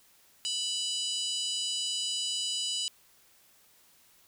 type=harmonic tone; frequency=987.8 Hz; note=B5; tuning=in tune; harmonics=3 / 4 / 5 / 6 / 7 / 8 / 9; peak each=-33 / -39 / -36 / -47 / -40 / -41 / -42 dBFS; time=0.45-2.88 s; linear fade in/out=0 ms; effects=white hiss -62 dBFS RMS until 4.27 s